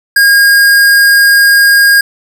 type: tone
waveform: square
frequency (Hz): 1625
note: G#6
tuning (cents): -38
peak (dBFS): -4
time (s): 0.16-2.01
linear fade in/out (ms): 5
effects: none